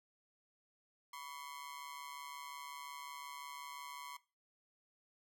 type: ring-modulated tone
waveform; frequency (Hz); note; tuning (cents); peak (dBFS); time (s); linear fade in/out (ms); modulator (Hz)
sawtooth; 1058; C6; +19; -40; 1.13-4.17; 5; 72.8
effects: noise-tail reverb RT60 0.3 s tail -18 dB re dry